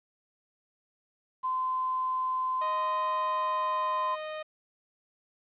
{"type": "tone", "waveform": "sine", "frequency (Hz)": 1030, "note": "C6", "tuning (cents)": -28, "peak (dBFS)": -27, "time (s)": [1.43, 4.16], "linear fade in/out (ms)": 20}
{"type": "tone with pitch glide", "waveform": "sawtooth", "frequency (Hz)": [622.3, 618.7], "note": ["D#5", "D#5"], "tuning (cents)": [0, -10], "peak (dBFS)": -31, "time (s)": [2.61, 4.43], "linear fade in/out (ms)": 10, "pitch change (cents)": -10, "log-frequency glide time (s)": [3.1, 4.12]}
{"effects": ["resampled to 8000 Hz", "10-bit"]}